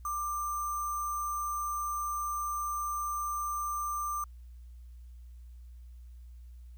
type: tone with sample-and-hold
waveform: sine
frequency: 1185 Hz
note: D6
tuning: 15 cents sharp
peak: -31 dBFS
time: 0.05-4.24 s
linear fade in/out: 2 ms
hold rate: 7350 Hz
effects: added 60 Hz sine -46 dBFS peak until 6.77 s + white hiss -74 dBFS RMS until 6.77 s